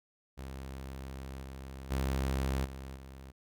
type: tone with level steps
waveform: sawtooth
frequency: 66.7 Hz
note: C2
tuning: 34 cents sharp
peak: -37 / -39 / -26 / -38 / -43 dBFS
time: 0.37-3.32 s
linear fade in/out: 20 ms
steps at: 1.42 / 1.9 / 2.64 / 2.95 s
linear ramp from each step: 20 ms
effects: none